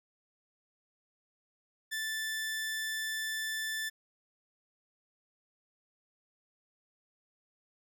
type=tone; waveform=sawtooth; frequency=1760 Hz; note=A6; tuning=in tune; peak=-30 dBFS; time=1.91-3.9 s; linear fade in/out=20 ms; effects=none